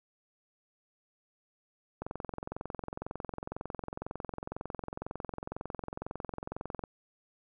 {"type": "click train", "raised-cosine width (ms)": 1, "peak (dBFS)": -23, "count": 107, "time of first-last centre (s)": [2.02, 6.838], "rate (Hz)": 22, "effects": []}